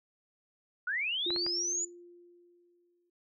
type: linear sweep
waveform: sine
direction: up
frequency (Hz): 1396.9 to 7040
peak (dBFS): -30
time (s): 0.87-1.85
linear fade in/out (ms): 5
type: tone with exponential decay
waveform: sine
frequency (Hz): 349.2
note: F4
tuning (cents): 0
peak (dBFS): -33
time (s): 1.26-3.1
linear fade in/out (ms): 5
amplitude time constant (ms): 400
type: clicks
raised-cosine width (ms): 0.5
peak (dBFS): -25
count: 3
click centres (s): 1.305 / 1.362 / 1.465
effects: noise-tail reverb RT60 0.2 s tail -20 dB re dry